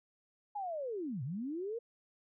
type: linear two-way sweep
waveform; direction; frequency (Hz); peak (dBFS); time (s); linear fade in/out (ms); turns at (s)
sine; down then up; 846 to 116.54 to 480.6; -36; 0.55-1.79; 10; 1.23
effects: none